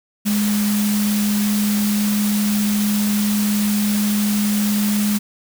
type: tone in noise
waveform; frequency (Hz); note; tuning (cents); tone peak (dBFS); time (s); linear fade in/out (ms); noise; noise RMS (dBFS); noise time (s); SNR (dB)
sine; 207.7; G#3; 0; -16; 0.25-5.19; 20; white; -26; 0.25-5.19; +7
effects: none